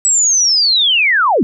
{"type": "linear sweep", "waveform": "sine", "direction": "down", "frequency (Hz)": [7902, 185], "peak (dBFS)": -9, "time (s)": [0.05, 1.43], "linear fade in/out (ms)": 0, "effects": []}